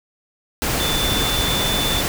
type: tone in noise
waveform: sine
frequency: 3517 Hz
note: A7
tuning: 1 cent flat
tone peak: -22 dBFS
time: 0.8-2.01 s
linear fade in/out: 0 ms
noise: pink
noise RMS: -21 dBFS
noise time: 0.62-2.08 s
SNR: -4 dB
effects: none